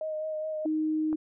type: tone with vibrato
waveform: sine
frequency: 622.3 Hz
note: D#5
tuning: in tune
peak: -30 dBFS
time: 0.01-0.66 s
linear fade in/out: 2 ms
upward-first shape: sine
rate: 4.8 Hz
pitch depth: 18 cents each way
type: tone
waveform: sine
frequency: 311.1 Hz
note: D#4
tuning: in tune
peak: -25 dBFS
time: 0.65-1.16 s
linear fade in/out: 10 ms
type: click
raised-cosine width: 1 ms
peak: -27 dBFS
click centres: 1.129 s
effects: none